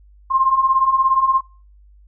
sine beating tone pair, 1046.5 / 1063.5 Hz, C6 / C6, 0 / +28 cents, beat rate 17 Hz, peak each -19 / -14 dBFS, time 0.3-1.41 s, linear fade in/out 20 ms, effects noise-tail reverb RT60 0.4 s tail -25 dB re dry + added 50 Hz sine -45 dBFS peak until 2.07 s

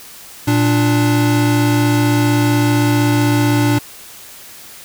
square tone pair together, 116.54 / 293.9 Hz, A#2 / D4, 0 / +1 cents, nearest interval octave + major third, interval 1601 cents, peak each -15 dBFS, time 0.47-3.79 s, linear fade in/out 10 ms, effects white hiss -37 dBFS RMS until 4.84 s

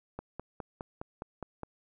click train, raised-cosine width 1 ms, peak -24 dBFS, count 8, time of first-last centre 0.19-1.633 s, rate 4.85 Hz, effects none

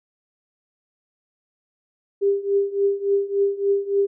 sine tone with tremolo, 398.8 Hz, G4, 30 cents sharp, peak -14 dBFS, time 2.21-4.07 s, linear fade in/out 20 ms, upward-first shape triangle, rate 3.5 Hz, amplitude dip 90%, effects none

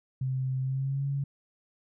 sine tone with pitch glide, 130.81 to 139.39 Hz, C3 to C#3, 0 to +10 cents, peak -27 dBFS, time 0.21-1.24 s, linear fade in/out 5 ms, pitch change +110 cents, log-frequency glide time 0.61-1.06 s, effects none

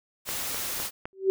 white noise, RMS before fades -32 dBFS, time 0.25-0.91 s, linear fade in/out 50 ms
click train, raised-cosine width 0.5 ms, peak -19 dBFS, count 4, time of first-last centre 0.29-1.055 s, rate 3.92 Hz
sine tone with exponential growth, 384 Hz, G4, 36 cents flat, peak -15 dBFS, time 1.13-1.3 s, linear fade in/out 0 ms, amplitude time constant 35 ms
effects none

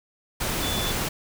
sine tone in noise, 3473 Hz, A7, 23 cents flat, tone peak -30 dBFS, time 0.62-0.92 s, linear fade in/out 10 ms, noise pink, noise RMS -27 dBFS, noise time 0.4-1.09 s, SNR -6 dB, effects none

